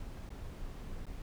brown noise with dropouts, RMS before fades -43 dBFS, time 0-1.22 s, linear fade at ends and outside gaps 2 ms, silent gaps 0.292-0.303 / 1.057-1.066 s, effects none

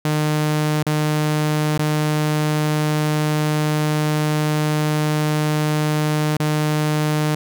sawtooth tone with dropouts, 152.1 Hz, D#3, 39 cents flat, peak -13 dBFS, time 0.05-7.35 s, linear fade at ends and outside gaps 2 ms, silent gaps 0.829-0.866 / 1.777-1.792 / 6.369-6.399 s, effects none

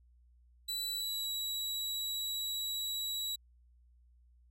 sawtooth tone with pitch glide, 3961 to 3895 Hz, B7 to B7, +4 to -25 cents, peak -32 dBFS, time 0.68-3.36 s, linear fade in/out 10 ms, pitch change -29 cents, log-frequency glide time 0.88-1.32 s, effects added 60 Hz sine -61 dBFS peak until 4.5 s

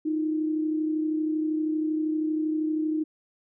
sine tone pair together, 310.6 / 343.3 Hz, D#4 / F4, -3 / -30 cents, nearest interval major second, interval 173 cents, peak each -24 / -35 dBFS, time 0.05-3.04 s, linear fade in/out 10 ms, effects none

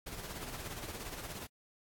pink noise with tremolo, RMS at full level -42 dBFS, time 0.06-1.47 s, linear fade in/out 10 ms, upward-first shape sine, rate 17 Hz, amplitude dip 50%, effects AAC 64 kbps

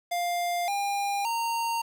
square tone with pitch steps, 700 / 804.1 / 923.7 Hz, F5 / G5 / A#5, +4 / +44 / -16 cents, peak -27 dBFS, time 0.11-1.82 s, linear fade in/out 10 ms, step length 570 ms, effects 9-bit

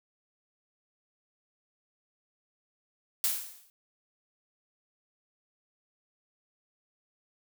blue noise with exponential decay, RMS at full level -25 dBFS, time 3.24-3.7 s, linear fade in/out 1 ms, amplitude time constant 100 ms, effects none

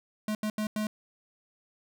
square tone bursts at uneven times, 213.6 Hz, G#3, 49 cents sharp, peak -29 dBFS, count 4, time 0.28-0.35 / 0.43-0.5 / 0.58-0.67 / 0.76-0.87 s, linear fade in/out 2 ms, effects none

